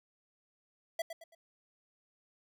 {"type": "tone with echo", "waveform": "square", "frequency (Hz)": 662, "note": "E5", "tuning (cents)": 7, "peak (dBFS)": -32, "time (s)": [0.99, 1.02], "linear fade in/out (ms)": 5, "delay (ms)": 110, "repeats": 3, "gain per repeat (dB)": -9, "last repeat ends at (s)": 1.35, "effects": []}